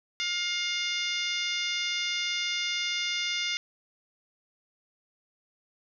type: harmonic tone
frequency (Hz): 709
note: F5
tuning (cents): +26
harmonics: 2 / 3 / 4 / 5 / 6 / 7 / 8 / 9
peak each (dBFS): -40 / -32 / -35 / -33 / -43 / -37 / -42 / -43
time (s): 0.2-3.57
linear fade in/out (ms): 0
effects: none